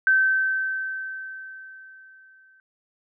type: tone with exponential decay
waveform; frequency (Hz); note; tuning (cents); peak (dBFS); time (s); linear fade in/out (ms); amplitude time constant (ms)
sine; 1544; G6; -27; -14; 0.07-2.6; 1; 550
effects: none